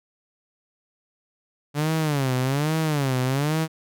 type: tone with vibrato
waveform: sawtooth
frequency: 142.7 Hz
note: D3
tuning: 49 cents flat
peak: -17 dBFS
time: 1.74-3.68 s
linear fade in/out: 50 ms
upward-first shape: sine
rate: 1.2 Hz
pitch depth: 200 cents each way
effects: none